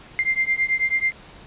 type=beating tone pair; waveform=sine; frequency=2093 / 2102.2 Hz; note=C7 / C7; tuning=0 / +8 cents; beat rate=9.2 Hz; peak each=-22 dBFS; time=0.19-1.12 s; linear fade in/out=0 ms; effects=pink hiss -45 dBFS RMS until 1.46 s + resampled to 8000 Hz